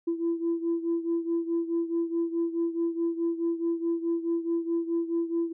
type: beating tone pair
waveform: sine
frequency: 334.5 / 339.2 Hz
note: E4 / E4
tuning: +25 / +50 cents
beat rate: 4.7 Hz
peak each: -26 / -30 dBFS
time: 0.07-5.53 s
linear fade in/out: 10 ms
effects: tanh soft clip ceiling -20 dBFS